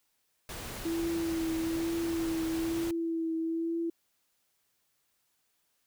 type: noise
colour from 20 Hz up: pink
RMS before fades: -41 dBFS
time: 0.49-2.91 s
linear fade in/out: 2 ms
type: tone with vibrato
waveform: sine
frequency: 329.6 Hz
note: E4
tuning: in tune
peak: -29 dBFS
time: 0.85-3.9 s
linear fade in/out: 5 ms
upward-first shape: triangle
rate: 1.1 Hz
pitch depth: 30 cents each way
effects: white hiss -75 dBFS RMS until 5.86 s

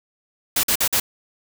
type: noise bursts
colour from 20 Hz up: white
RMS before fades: -19 dBFS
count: 4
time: 0.56-1 s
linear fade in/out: 5 ms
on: 74 ms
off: 48 ms
effects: none

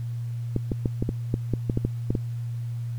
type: clicks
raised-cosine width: 3 ms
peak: -11 dBFS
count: 12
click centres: 0.563 / 0.718 / 0.858 / 1.025 / 1.091 / 1.341 / 1.537 / 1.698 / 1.774 / 1.85 / 2.105 / 2.152 s
effects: added 118 Hz sine -28 dBFS peak until 2.98 s + pink hiss -56 dBFS RMS until 2.98 s

